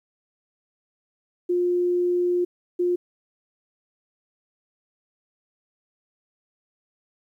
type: tone bursts at uneven times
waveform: sine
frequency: 354.6 Hz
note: F4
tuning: 26 cents sharp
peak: -19 dBFS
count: 2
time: 1.49-2.45 / 2.79-2.96 s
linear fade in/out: 10 ms
effects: 10-bit